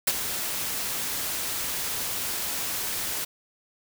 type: noise with ADSR envelope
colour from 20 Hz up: white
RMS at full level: -20 dBFS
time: 0.07-3.25 s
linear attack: 7 ms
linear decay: 39 ms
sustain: -10 dB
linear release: 11 ms
effects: none